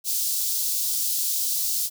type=high-pass noise; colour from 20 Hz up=white; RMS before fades=-25 dBFS; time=0.04-1.9 s; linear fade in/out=50 ms; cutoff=4200 Hz; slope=24 dB/octave; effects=none